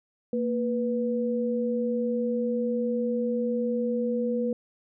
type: tone pair together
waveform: sine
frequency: 231.2 / 490 Hz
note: A#3 / B4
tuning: -14 / -14 cents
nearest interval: octave + minor second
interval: 1300 cents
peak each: -27 dBFS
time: 0.33-4.53 s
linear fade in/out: 2 ms
effects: none